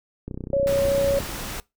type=click train; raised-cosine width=3 ms; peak=-19 dBFS; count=30; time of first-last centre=0.28-1.204 s; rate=31.4 Hz
type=tone; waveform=sine; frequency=556 Hz; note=C#5; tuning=5 cents sharp; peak=-18 dBFS; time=0.53-1.19 s; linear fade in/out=2 ms
type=noise; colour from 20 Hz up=pink; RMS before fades=-32 dBFS; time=0.67-1.6 s; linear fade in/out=0 ms
effects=noise-tail reverb RT60 0.2 s tail -22 dB re dry